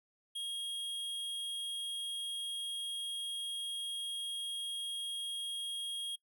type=tone; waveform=square; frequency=3265 Hz; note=G#7; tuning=30 cents flat; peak=-38 dBFS; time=0.35-6.16 s; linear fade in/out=10 ms; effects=noise-tail reverb RT60 0.1 s tail -24 dB re dry